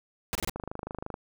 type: noise bursts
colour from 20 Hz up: pink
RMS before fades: -31 dBFS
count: 4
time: 0.33-0.496 s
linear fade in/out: 0 ms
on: 22 ms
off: 26 ms
type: click train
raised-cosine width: 1 ms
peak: -21 dBFS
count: 16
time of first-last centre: 0.56-1.141 s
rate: 25.8 Hz
effects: none